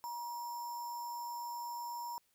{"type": "tone with sample-and-hold", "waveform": "sine", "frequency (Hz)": 954, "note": "A#5", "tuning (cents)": 40, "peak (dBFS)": -39, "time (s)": [0.04, 2.18], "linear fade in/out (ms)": 0, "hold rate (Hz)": 6300, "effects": ["white hiss -75 dBFS RMS until 2.34 s"]}